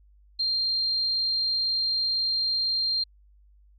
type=tone; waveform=sine; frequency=4186 Hz; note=C8; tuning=in tune; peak=-23 dBFS; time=0.39-3.04 s; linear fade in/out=10 ms; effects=added 50 Hz sine -54 dBFS peak until 3.78 s